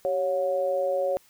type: tone with amplitude modulation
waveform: sine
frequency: 554.4 Hz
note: C#5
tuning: in tune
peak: -19 dBFS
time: 0.05-1.17 s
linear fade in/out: 0 ms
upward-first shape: sine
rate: 168 Hz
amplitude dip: 80%
effects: white hiss -59 dBFS RMS until 1.29 s

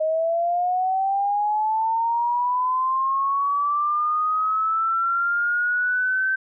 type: linear sweep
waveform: sine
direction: up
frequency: 622.3 to 1551 Hz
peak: -19 dBFS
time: 0-6.36 s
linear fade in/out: 10 ms
effects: none

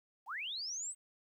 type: linear sweep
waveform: sine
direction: up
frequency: 698.5 to 8350 Hz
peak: -38 dBFS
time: 0.26-0.95 s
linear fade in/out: 50 ms
effects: 12-bit

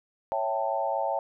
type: chord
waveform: sine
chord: A dominant seventh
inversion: first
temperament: equal with one note detuned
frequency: 554.4 / 659.3 / 784 / 891.8 Hz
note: C#5 / E5 / G5 / A5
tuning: 0 / 0 / 0 / +23 cents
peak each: -31 dBFS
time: 0.32-1.19 s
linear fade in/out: 0 ms
effects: none

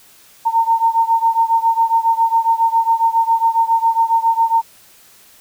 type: beating tone pair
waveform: sine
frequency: 909 / 916.3 Hz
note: A#5 / A#5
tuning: -44 / -30 cents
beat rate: 7.3 Hz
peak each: -14 / -16 dBFS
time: 0.45-4.62 s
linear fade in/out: 20 ms
effects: white hiss -47 dBFS RMS until 5.4 s

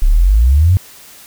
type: exponential sweep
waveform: sine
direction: up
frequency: 32.43 to 98 Hz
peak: -6 dBFS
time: 0.02-0.77 s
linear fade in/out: 0 ms
effects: white hiss -39 dBFS RMS until 1.26 s

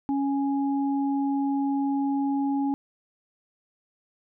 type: tone pair together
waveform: sine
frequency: 277.2 / 831.1 Hz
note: C#4 / G#5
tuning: 0 / +1 cents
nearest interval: octave + perfect fifth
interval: 1901 cents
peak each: -23 / -32 dBFS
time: 0.09-2.74 s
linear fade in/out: 0 ms
effects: none

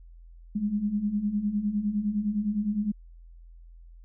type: beating tone pair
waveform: sine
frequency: 200.8 / 210.6 Hz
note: G3 / G#3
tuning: +42 / +24 cents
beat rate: 9.8 Hz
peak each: -31 / -26 dBFS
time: 0.55-2.92 s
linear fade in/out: 10 ms
effects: added 42 Hz sine -46 dBFS peak until 4.04 s

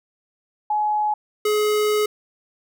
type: tone pair in turn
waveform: sine / square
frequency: 845 / 422.5 Hz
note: G#5 / G#4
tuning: +30 / +30 cents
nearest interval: octave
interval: 1200 cents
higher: first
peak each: -18 dBFS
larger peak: neither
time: 0.7-1.14 / 1.45-2.06 s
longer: second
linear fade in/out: 5 ms
effects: none

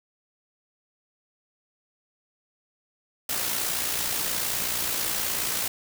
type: noise with amplitude modulation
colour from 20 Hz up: white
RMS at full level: -26 dBFS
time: 3.29-5.68 s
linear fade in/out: 5 ms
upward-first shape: sine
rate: 58.8 Hz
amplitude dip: 40%
effects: none

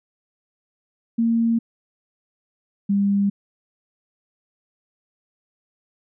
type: tone pair in turn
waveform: sine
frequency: 230 / 200.1 Hz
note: A#3 / G3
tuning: -23 / +36 cents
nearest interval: major second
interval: 241 cents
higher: first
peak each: -16 dBFS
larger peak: neither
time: 1.18-1.59 / 2.89-3.3 s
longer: neither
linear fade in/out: 10 ms
effects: none

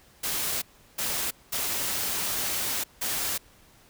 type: noise bursts at uneven times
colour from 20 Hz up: white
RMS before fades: -29 dBFS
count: 4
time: 0.23-0.62 / 0.98-1.31 / 1.52-2.84 / 3.01-3.38 s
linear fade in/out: 10 ms
effects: pink hiss -57 dBFS RMS until 3.89 s

